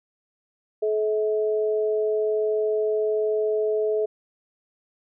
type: tone pair together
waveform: sine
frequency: 429.4 / 643 Hz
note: A4 / E5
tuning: -42 / -43 cents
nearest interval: perfect fifth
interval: 699 cents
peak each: -21 / -28 dBFS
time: 0.82-4.06 s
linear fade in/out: 10 ms
effects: none